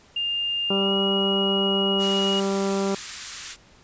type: tone with pitch glide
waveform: sine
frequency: 2808 to 2892 Hz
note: F7 to F#7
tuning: +9 to -40 cents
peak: -23 dBFS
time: 0.16-2.4 s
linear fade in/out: 5 ms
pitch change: +51 cents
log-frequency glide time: 0.72-0.94 s
type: harmonic tone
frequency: 196 Hz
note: G3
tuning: in tune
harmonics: 1 / 2 / 3 / 4 / 5 / 6 / 7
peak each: -25 / -25 / -31 / -35 / -37 / -38 / -39 dBFS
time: 0.7-2.95 s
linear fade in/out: 5 ms
type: high-pass noise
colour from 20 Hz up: white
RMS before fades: -33 dBFS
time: 1.98-3.57 s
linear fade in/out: 50 ms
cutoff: 1200 Hz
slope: 24 dB/octave
effects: pink hiss -54 dBFS RMS until 3.83 s + resampled to 16000 Hz